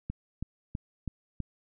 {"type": "click train", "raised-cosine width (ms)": 5, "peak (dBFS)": -21, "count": 5, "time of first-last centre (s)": [0.1, 1.403], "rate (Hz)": 3.07, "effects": []}